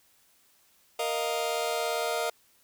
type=chord; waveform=sawtooth; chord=Bb suspended fourth; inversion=none; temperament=just; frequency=466.2 / 621.6 / 699.2 Hz; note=Bb4 / Eb5 / F5; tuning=0 / -2 / +2 cents; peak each=-28 dBFS; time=0.99-2.3 s; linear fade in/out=5 ms; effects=white hiss -64 dBFS RMS until 2.63 s